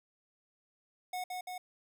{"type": "tone with echo", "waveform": "square", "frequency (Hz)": 731, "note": "F#5", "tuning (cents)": -21, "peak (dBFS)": -36, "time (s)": [1.13, 1.24], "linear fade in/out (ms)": 5, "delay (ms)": 170, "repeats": 2, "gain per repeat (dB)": -2, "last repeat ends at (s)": 1.58, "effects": []}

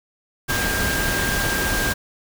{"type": "tone in noise", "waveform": "sine", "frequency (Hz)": 1600, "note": "G6", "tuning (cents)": 35, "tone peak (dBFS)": -24, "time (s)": [0.48, 1.94], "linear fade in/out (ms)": 20, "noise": "pink", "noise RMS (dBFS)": -23, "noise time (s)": [0.48, 1.94], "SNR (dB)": -4, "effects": []}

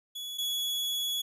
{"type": "tone pair in turn", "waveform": "40% pulse", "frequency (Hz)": [3391, 3378], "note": ["G#7", "G#7"], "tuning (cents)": [35, 29], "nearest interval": "unison", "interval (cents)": 6, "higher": "first", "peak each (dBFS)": [-35, -28], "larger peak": "second", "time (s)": [[0.15, 0.38], [0.38, 1.22]], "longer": "second", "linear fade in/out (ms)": 10, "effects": []}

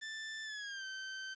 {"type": "tone with pitch glide", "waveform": "sawtooth", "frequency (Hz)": [1766, 1546.3], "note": ["A6", "G6"], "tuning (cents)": [6, -24], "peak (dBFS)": -38, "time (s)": [0.01, 1.35], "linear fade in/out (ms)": 20, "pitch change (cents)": -230, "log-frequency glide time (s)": [0.44, 0.85], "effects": ["resampled to 16000 Hz", "11-bit"]}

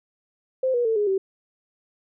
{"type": "tone with pitch steps", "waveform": "sine", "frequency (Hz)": [520, 482.4, 447.5, 415.1, 385.1], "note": ["C5", "B4", "A4", "G#4", "G4"], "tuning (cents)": [-11, -41, 29, -1, -31], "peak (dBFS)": -19, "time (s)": [0.63, 1.18], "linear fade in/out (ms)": 5, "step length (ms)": 110, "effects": []}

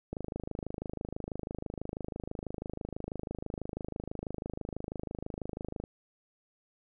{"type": "click train", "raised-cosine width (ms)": 2, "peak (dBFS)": -23, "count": 150, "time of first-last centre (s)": [0.13, 5.839], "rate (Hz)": 26.1, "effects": []}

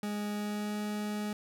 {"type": "tone with pitch glide", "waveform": "40% pulse", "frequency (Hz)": [207.7, 209.3], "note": ["G#3", "G#3"], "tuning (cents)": [0, 14], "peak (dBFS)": -32, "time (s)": [0.03, 1.33], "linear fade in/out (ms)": 2, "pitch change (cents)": 14, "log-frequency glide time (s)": [0.33, 0.8], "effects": []}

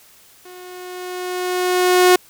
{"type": "tone with level ramp", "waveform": "sawtooth", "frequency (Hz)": 362.9, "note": "F#4", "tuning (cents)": -34, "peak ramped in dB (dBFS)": [-34, -4], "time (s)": [0.45, 2.16], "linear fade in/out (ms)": 5, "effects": ["white hiss -49 dBFS RMS until 2.29 s"]}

